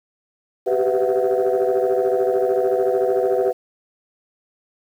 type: tone cluster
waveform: sine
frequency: 381.7 / 395.2 / 499.5 / 662 / 734 Hz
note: G4 / G4 / B4 / E5 / F#5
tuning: -46 / +14 / +20 / +7 / -14 cents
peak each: -20 / -22 / -19 / -24 / -27 dBFS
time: 0.66-3.53 s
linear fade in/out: 20 ms
effects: tanh soft clip ceiling -10 dBFS + 8-bit